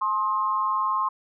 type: tone with amplitude modulation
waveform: sine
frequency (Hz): 1060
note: C6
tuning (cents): +22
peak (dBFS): -18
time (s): 0.01-1.09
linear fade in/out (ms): 10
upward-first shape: sine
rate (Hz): 200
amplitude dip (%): 75
effects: none